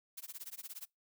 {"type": "noise with tremolo", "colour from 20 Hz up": "blue", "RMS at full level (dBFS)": -44, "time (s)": [0.17, 0.86], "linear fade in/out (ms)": 10, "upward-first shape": "sine", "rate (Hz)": 17, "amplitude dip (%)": 100, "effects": ["noise-tail reverb RT60 0.2 s tail -26 dB re dry"]}